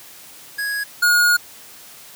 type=tone pair in turn; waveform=square; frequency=1661.2 / 1438.1 Hz; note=G#6 / F#6; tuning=0 / -50 cents; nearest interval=major second; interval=250 cents; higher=first; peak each=-22 / -13 dBFS; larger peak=second; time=0.58-0.84 / 1.02-1.37 s; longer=second; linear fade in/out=10 ms; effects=white hiss -42 dBFS RMS until 2.15 s + high-pass 80 Hz 12 dB/octave